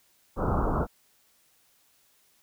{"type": "low-pass noise", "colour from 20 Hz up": "pink", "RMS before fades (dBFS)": -26, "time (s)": [0.36, 0.87], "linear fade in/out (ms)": 50, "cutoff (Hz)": 1400, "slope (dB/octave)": 96, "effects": ["white hiss -65 dBFS RMS until 2.42 s"]}